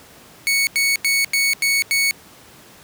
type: tone bursts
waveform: sawtooth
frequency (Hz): 2220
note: C#7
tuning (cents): +2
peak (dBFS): -12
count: 6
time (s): 0.47-2.11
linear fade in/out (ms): 0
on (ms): 200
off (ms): 88
effects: pink hiss -45 dBFS RMS until 2.83 s + high-pass 100 Hz 12 dB/octave